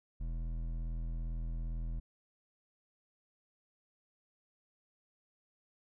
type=tone with hard clipping; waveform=triangle; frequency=41.18 Hz; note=E1; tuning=1 cent flat; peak=-37 dBFS; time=0.2-2 s; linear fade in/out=10 ms; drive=14 dB; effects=none